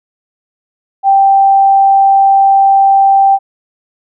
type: tone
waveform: sine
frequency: 784 Hz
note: G5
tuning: in tune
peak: -4 dBFS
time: 1.03-3.39 s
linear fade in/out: 50 ms
effects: none